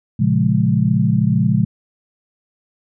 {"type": "chord", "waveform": "sine", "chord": "Bb minor seventh", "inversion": "none", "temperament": "equal", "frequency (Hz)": [116.54, 138.59, 174.61, 207.7], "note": ["Bb2", "Db3", "F3", "Ab3"], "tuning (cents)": [0, 0, 0, 0], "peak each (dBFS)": -18, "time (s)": [0.19, 1.65], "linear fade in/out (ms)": 10, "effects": []}